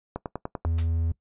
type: click train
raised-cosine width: 1 ms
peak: -16 dBFS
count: 6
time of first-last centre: 0.16-0.65 s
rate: 10.2 Hz
type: tone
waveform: triangle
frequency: 82.41 Hz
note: E2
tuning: in tune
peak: -21 dBFS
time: 0.65-1.12 s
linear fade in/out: 5 ms
type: noise with exponential decay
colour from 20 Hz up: white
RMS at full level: -33 dBFS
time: 0.78-0.91 s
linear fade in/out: 5 ms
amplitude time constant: 27 ms
effects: noise-tail reverb RT60 0.1 s tail -20 dB re dry + resampled to 8000 Hz